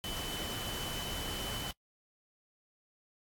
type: tone in noise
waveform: sine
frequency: 3023 Hz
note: F#7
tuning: 36 cents sharp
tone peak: -40 dBFS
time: 0.04-1.71 s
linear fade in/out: 0 ms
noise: pink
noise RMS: -40 dBFS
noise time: 0.04-1.71 s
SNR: -3 dB
effects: noise-tail reverb RT60 0.1 s tail -22 dB re dry + AAC 64 kbps